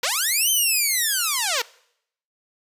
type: linear two-way sweep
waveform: 5% pulse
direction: up then down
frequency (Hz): 435.8 to 3136 to 435.8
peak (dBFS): -9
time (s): 0.03-1.62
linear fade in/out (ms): 5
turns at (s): 0.5
effects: noise-tail reverb RT60 0.7 s tail -22 dB re dry + resampled to 32000 Hz